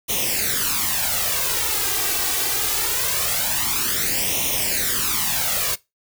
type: noise with flanger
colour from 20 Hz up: white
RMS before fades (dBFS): -22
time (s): 0.08-5.76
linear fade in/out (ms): 20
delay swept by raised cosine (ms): 0.32 to 2.62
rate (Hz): 0.23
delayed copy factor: +0.75
effects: noise-tail reverb RT60 0.2 s tail -20 dB re dry